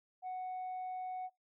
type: tone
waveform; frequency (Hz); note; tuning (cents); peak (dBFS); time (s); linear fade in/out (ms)
sine; 740; F#5; 0; -36; 0.22-1.3; 50
effects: noise-tail reverb RT60 0.2 s tail -24 dB re dry + tanh soft clip ceiling -37 dBFS